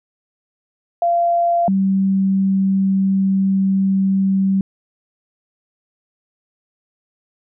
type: tone pair in turn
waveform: sine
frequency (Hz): 688 / 193.06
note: F5 / G3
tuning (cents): -26 / -26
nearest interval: octave + minor seventh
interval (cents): 2200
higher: first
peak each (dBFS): -13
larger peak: neither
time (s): 1.02-1.68 / 1.68-4.61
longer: second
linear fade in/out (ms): 2
effects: none